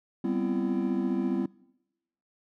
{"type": "chord", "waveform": "triangle", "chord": "C major seventh", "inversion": "second", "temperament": "equal with one note detuned", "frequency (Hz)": [196, 246.9, 261.6, 336.7], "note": ["G3", "B3", "C4", "E4"], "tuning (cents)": [0, 0, 0, 37], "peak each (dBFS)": -29, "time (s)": [0.24, 1.46], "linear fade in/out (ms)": 5, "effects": ["noise-tail reverb RT60 0.9 s tail -24 dB re dry", "tanh soft clip ceiling -13 dBFS"]}